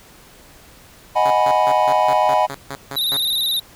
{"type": "chord", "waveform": "triangle", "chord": "G# minor seventh", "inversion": "second", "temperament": "equal", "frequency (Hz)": [622.3, 740, 830.6, 987.8], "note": ["D#5", "F#5", "G#5", "B5"], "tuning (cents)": [0, 0, 0, 0], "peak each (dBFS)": -17, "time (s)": [1.15, 2.47], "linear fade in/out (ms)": 20}
{"type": "tone bursts", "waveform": "5% pulse", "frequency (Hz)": 138.59, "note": "C#3", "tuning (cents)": 0, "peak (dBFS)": -16, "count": 10, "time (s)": [1.25, 3.17], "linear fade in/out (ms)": 5, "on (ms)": 57, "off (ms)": 150}
{"type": "tone with vibrato", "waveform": "square", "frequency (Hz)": 3800, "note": "A#7", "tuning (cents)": 33, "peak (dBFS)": -18, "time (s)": [2.96, 3.6], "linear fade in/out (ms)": 10, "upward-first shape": "square", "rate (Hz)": 19, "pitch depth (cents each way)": 56}
{"effects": ["pink hiss -46 dBFS RMS until 3.75 s"]}